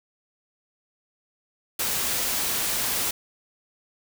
white noise, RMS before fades -26 dBFS, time 1.79-3.11 s, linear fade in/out 5 ms, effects none

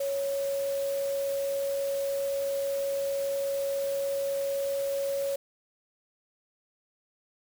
sine tone in noise, 554.4 Hz, C#5, in tune, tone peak -27 dBFS, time 0-5.36 s, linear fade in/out 5 ms, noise white, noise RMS -43 dBFS, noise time 0-5.36 s, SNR +13 dB, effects none

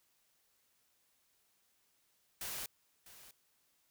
white noise with echo, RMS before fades -42 dBFS, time 2.41-2.66 s, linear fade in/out 2 ms, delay 650 ms, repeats 1, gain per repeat -15 dB, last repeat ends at 3.31 s, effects white hiss -75 dBFS RMS until 3.9 s

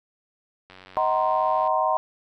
click train, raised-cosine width 0.3 ms, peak -29 dBFS, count 92, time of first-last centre 0.7-1.673 s, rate 93.5 Hz
sine chord, C half-diminished seventh, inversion first, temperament just, 627.9 / 753.5 / 941.9 / 1046.5 Hz, Eb5 / Gb5 / Bb5 / C6, +16 / +31 / +18 / 0 cents, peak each -25 dBFS, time 0.97-1.97 s, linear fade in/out 0 ms
effects none

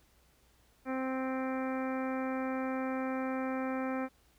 harmonic tone, 261.6 Hz, C4, in tune, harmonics 1 / 2 / 3 / 4 / 5 / 6 / 7 / 8 / 9, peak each -34 / -38 / -42 / -46 / -44 / -48 / -49 / -53 / -49 dBFS, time 0.85-4.09 s, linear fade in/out 50 ms, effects added 60 Hz sine -68 dBFS peak until 4.38 s + pink hiss -68 dBFS RMS until 4.38 s

